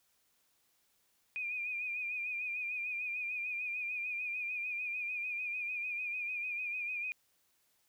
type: tone with vibrato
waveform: sine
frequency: 2444 Hz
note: D#7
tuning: 32 cents flat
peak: -35 dBFS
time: 1.36-7.12 s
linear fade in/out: 0 ms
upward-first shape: sine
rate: 6.7 Hz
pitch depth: 54 cents each way
effects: white hiss -74 dBFS RMS until 7.88 s